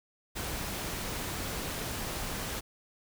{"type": "noise", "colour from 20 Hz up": "pink", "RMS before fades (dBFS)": -36, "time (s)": [0.35, 2.61], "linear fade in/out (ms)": 20, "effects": []}